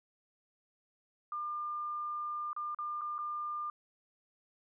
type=tone with dropouts; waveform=sine; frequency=1200 Hz; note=D6; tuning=37 cents sharp; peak=-35 dBFS; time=1.32-3.7 s; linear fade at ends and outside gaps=2 ms; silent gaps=2.531-2.564 / 2.747-2.787 / 3.011-3.016 / 3.182-3.188 s; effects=none